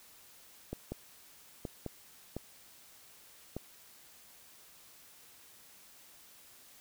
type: clicks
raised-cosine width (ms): 2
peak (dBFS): -24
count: 6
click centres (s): 0.73 / 0.92 / 1.652 / 1.863 / 2.366 / 3.566
effects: white hiss -58 dBFS RMS until 6.8 s